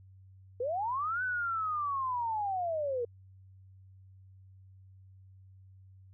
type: linear two-way sweep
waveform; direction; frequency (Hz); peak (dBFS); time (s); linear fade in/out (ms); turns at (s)
sine; up then down; 461.7 to 1522 to 461.7; -30; 0.6-3.05; 5; 1.23
effects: added 95 Hz sine -53 dBFS peak until 6.13 s